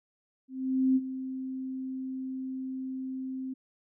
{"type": "tone with ADSR envelope", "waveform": "sine", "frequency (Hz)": 261.6, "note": "C4", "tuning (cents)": 0, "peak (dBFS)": -20, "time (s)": [0.48, 3.54], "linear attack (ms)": 480, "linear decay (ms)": 39, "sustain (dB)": -13, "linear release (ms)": 12, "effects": []}